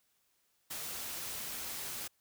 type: noise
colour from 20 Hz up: white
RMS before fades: -41 dBFS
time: 0.7-2.08 s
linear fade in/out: 10 ms
effects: white hiss -75 dBFS RMS until 2.2 s